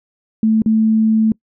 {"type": "tone with dropouts", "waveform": "sine", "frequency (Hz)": 220, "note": "A3", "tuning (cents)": 0, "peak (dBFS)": -10, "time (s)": [0.43, 1.32], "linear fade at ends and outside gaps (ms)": 2, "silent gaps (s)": [0.62, 0.66], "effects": ["noise-tail reverb RT60 0.1 s tail -25 dB re dry"]}